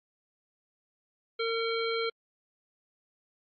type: harmonic tone with a mistuned harmonic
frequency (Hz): 456.5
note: A#4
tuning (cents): -36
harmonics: 1 / 3 / 5 / 7 / 9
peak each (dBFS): -30 / -36 / -37 / -39 / -39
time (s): 1.39-2.1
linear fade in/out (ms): 10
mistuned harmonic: 5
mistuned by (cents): -17
effects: AAC 64 kbps